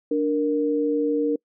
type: tone pair together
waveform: sine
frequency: 293.7 / 466.2 Hz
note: D4 / A#4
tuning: 0 / 0 cents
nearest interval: minor sixth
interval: 800 cents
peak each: -22 dBFS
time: 0.11-1.36 s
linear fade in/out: 5 ms
effects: noise-tail reverb RT60 0.1 s tail -26 dB re dry